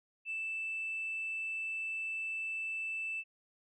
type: tone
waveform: sine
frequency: 2644 Hz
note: E7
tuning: 5 cents sharp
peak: -34 dBFS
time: 0.25-3.24 s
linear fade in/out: 50 ms
effects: tanh soft clip ceiling -31 dBFS